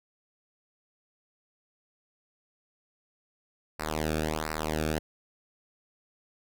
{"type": "tone with flanger", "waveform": "sawtooth", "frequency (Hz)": 77.78, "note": "D#2", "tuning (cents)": 0, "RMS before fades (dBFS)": -31, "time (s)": [3.79, 4.99], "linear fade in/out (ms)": 10, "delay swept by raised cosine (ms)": [0.3, 1.01], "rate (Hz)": 1.4, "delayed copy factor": -0.95, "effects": []}